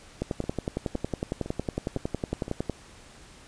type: two click trains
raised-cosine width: 2 ms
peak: -14 / -22 dBFS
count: 28 / 5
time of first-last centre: 0.22-2.697 / 0.44-2.481 s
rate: 10.9 / 1.96 Hz
effects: pink hiss -51 dBFS RMS until 3.47 s + resampled to 22050 Hz